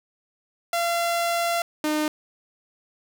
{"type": "tone pair in turn", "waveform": "sawtooth", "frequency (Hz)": [684, 304.7], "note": ["F5", "D#4"], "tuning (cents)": [-36, -36], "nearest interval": "octave + major second", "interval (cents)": 1400, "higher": "first", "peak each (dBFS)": -18, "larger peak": "neither", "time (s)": [[0.73, 1.62], [1.84, 2.08]], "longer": "first", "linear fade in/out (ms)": 2, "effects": []}